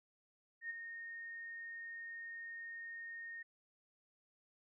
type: tone with ADSR envelope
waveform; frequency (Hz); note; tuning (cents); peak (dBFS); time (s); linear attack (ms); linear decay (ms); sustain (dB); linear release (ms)
sine; 1846; A#6; -17; -38; 0.61-3.43; 90; 16; -7; 10
effects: none